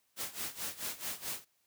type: noise with tremolo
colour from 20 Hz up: white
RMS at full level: -37 dBFS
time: 0.16-1.45 s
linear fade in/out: 50 ms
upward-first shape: sine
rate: 4.6 Hz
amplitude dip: 85%
effects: white hiss -75 dBFS RMS until 1.66 s + high-pass 60 Hz 12 dB/octave